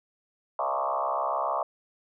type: tone with frequency modulation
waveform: sine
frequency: 880 Hz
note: A5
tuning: in tune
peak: -25 dBFS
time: 0.59-1.63 s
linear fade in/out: 2 ms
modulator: 67.1 Hz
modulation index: 4.6
effects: none